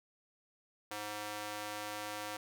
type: tone with high-pass filter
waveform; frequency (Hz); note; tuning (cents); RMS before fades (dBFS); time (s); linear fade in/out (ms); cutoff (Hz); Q
square; 104.9; G#2; +18; -42; 0.91-2.37; 5; 610; 0.72
effects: none